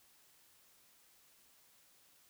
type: silence
effects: white hiss -67 dBFS RMS until 2.29 s